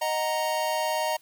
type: chord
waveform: square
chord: D# minor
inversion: none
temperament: equal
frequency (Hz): 622.3 / 740 / 932.3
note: D#5 / F#5 / A#5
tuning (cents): 0 / 0 / 0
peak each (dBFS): -29 / -34 / -29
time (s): 0.01-1.17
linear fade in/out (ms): 10
effects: white hiss -59 dBFS RMS until 1.21 s